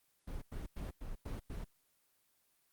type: noise bursts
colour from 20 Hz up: brown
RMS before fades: -42 dBFS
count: 6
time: 0.27-1.645 s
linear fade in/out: 10 ms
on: 150 ms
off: 95 ms
effects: white hiss -75 dBFS RMS until 2.72 s + Opus 24 kbps